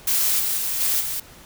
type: noise with level steps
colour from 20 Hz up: blue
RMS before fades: -20 / -23 / -25 / -21 / -27 dBFS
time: 0.07-1.2 s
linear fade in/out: 5 ms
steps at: 0.39 / 0.57 / 0.8 / 1 s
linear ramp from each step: 10 ms
effects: pink hiss -46 dBFS RMS until 1.45 s